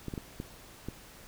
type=clicks; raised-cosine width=3 ms; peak=-23 dBFS; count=5; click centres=0.083 / 0.138 / 0.178 / 0.401 / 0.886 s; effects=pink hiss -52 dBFS RMS until 1.27 s